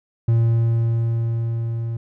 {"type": "tone with level ramp", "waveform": "triangle", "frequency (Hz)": 115.3, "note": "A#2", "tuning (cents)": -19, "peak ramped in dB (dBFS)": [-11, -21], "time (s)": [0.28, 1.97], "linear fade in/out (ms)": 5, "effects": []}